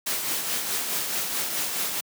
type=noise with tremolo; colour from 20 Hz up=white; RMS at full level=-26 dBFS; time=0.06-2.01 s; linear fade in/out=10 ms; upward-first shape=triangle; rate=4.7 Hz; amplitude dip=45%; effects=high-pass 150 Hz 12 dB/octave